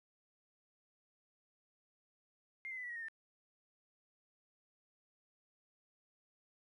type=tone with pitch steps; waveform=triangle; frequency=2114 / 2057 / 2002 / 1948.7 / 1896.5 / 1845.7 / 1796.2 Hz; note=C7 / C7 / B6 / B6 / A#6 / A#6 / A6; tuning=+17 / -30 / +23 / -24 / +29 / -18 / +35 cents; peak=-38 dBFS; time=2.65-3.084 s; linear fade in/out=0 ms; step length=62 ms; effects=tanh soft clip ceiling -40 dBFS + resampled to 24000 Hz